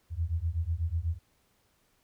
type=beating tone pair; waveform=sine; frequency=79.2 / 87.3 Hz; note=D#2 / F2; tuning=+31 / 0 cents; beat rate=8.1 Hz; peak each=-31 dBFS; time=0.1-1.19 s; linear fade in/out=50 ms; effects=pink hiss -70 dBFS RMS until 2.03 s